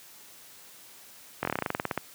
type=slowing click train; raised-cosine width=0.5 ms; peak=-12 dBFS; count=15; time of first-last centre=1.43-1.976 s; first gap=21 ms; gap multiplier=1.09; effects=white hiss -51 dBFS RMS until 2.14 s + high-pass 100 Hz 12 dB/octave